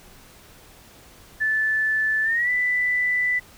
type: tone with pitch glide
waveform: sine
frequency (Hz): 1749 to 1986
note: A6 to B6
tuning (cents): -11 to +9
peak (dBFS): -19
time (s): 1.4-3.4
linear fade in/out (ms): 20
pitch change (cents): +220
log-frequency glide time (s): 2.23-2.5
effects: pink hiss -49 dBFS RMS until 3.57 s